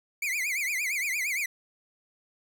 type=tone with vibrato; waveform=45% pulse; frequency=2220 Hz; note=C#7; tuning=2 cents sharp; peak=-27 dBFS; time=0.22-1.46 s; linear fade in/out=5 ms; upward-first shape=triangle; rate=8.7 Hz; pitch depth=220 cents each way; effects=none

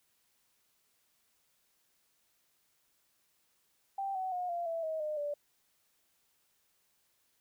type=tone with pitch steps; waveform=sine; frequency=784 / 751.6 / 720.6 / 690.8 / 662.3 / 635 / 608.8 / 583.6 Hz; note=G5 / F#5 / F#5 / F5 / E5 / D#5 / D#5 / D5; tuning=0 / +27 / -46 / -19 / +8 / +35 / -38 / -11 cents; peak=-33 dBFS; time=3.98-5.34 s; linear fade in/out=5 ms; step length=170 ms; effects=white hiss -74 dBFS RMS until 7.4 s

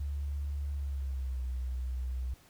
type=tone with pitch glide; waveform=sine; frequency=71.3 to 63.16 Hz; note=C#2 to B1; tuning=+49 to +39 cents; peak=-32 dBFS; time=0-2.34 s; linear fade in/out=5 ms; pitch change=-210 cents; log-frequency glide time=0.74-1.42 s; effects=pink hiss -61 dBFS RMS until 2.49 s

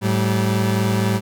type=tone pair together; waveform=30% pulse; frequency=108.05 / 192.4 Hz; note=A2 / G3; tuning=-31 / -32 cents; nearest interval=minor seventh; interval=999 cents; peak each=-16 / -18 dBFS; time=0.01-1.21 s; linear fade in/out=50 ms; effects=none

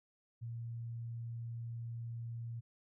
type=tone; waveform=sine; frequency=116.54 Hz; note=A#2; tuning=in tune; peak=-40 dBFS; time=0.41-2.61 s; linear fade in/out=20 ms; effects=none

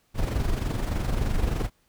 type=noise with amplitude modulation; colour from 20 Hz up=brown; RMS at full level=-23 dBFS; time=0.14-1.7 s; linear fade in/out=50 ms; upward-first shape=sine; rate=23.3 Hz; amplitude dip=55%; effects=pink hiss -67 dBFS RMS until 1.88 s

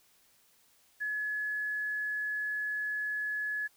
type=tone with quantisation; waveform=sine; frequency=1701 Hz; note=G#6; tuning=41 cents sharp; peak=-31 dBFS; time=1-3.68 s; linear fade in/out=20 ms; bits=10; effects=white hiss -66 dBFS RMS until 3.76 s

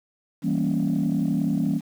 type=chord; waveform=sine; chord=E diminished seventh; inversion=none; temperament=equal; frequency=164.81 / 196 / 233.1 / 277.2 Hz; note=E3 / G3 / Bb3 / Db4; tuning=0 / 0 / 0 / 0 cents; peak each=-25 dBFS; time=0.42-1.81 s; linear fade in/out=50 ms; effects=tanh soft clip ceiling -15 dBFS + 8-bit

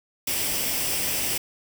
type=noise with comb filter; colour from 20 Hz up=white; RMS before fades=-26 dBFS; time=0.27-1.38 s; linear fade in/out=5 ms; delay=0.37 ms; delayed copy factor=+0.5; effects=none

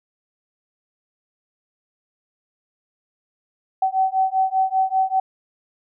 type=beating tone pair; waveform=sine; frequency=759 / 764.1 Hz; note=F#5 / G5; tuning=+44 / -44 cents; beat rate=5.1 Hz; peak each=-20 dBFS; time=3.82-5.2 s; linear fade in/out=5 ms; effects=none

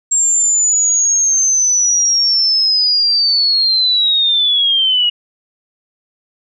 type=linear sweep; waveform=sine; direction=down; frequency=7480 to 2877 Hz; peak=-10 dBFS; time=0.11-5.1 s; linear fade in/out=10 ms; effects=none

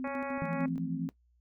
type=tone with tremolo; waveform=sine; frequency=258.8 Hz; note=C4; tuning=19 cents flat; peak=-34 dBFS; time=0-0.78 s; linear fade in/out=0 ms; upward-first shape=square; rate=6.6 Hz; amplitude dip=65%
type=harmonic tone; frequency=277.2 Hz; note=C#4; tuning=in tune; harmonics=2 / 3 / 4 / 5 / 6 / 7 / 8 / 9; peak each=-37 / -41 / -43 / -45 / -47 / -48 / -49 / -50 dBFS; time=0.04-0.66 s; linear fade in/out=5 ms
type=chord; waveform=sine; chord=F major seventh; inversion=third; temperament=equal; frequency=164.81 / 174.61 / 220 / 261.6 Hz; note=E3 / F3 / A3 / C4; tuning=0 / 0 / 0 / 0 cents; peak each=-36 / -38 / -41 / -35 dBFS; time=0.42-1.09 s; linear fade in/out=0 ms
effects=noise-tail reverb RT60 0.1 s tail -18 dB re dry + added 60 Hz sine -65 dBFS peak until 1.4 s

